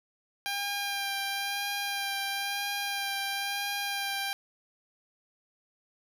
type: tone with vibrato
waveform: 10% pulse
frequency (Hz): 799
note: G5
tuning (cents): +33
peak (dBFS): -22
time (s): 0.46-4.33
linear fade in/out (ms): 0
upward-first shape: sine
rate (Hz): 1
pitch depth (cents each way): 17
effects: none